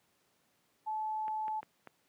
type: tone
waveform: sine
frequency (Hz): 866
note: A5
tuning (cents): -28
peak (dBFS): -33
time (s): 0.86-1.61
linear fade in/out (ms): 20
type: clicks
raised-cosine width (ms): 0.5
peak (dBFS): -32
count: 4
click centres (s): 1.281 / 1.481 / 1.63 / 1.873
effects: pink hiss -73 dBFS RMS until 2.08 s + high-pass 150 Hz 12 dB/octave